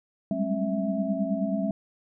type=tone cluster; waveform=sine; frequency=191.3 / 201.2 / 210 / 269.1 / 656 Hz; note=G3 / G3 / G#3 / C4 / E5; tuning=-42 / +45 / +19 / +49 / -9 cents; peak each=-31 dBFS; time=0.31-1.71 s; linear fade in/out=2 ms; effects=none